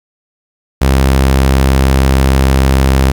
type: tone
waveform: sawtooth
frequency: 66.6 Hz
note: C2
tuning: 31 cents sharp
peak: -3 dBFS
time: 0.81-3.12 s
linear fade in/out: 10 ms
effects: 7-bit